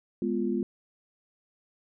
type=chord; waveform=sine; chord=F diminished; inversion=first; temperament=equal; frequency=207.7 / 246.9 / 349.2 Hz; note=Ab3 / Cb4 / F4; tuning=0 / 0 / 0 cents; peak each=-30 dBFS; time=0.22-0.63 s; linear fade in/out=2 ms; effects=none